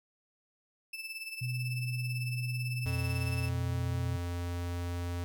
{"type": "tone with tremolo", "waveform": "35% pulse", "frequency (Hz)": 2637, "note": "E7", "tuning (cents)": 0, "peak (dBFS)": -35, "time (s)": [0.93, 3.49], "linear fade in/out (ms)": 5, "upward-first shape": "sine", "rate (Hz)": 18, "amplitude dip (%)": 65}
{"type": "tone with pitch glide", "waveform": "sine", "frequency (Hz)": [123.6, 122.68], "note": ["B2", "B2"], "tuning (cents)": [2, -11], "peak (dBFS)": -32, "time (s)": [1.41, 4.17], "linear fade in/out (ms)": 10, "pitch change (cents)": -13, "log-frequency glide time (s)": [1.58, 2.22]}
{"type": "tone", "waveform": "square", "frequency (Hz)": 87.31, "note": "F2", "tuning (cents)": 0, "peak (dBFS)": -34, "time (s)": [2.86, 5.24], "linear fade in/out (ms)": 0}
{"effects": []}